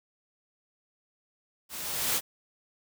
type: noise with level ramp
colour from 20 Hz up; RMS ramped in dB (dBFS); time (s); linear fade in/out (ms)
white; -40 to -25; 1.69-2.21; 50
effects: none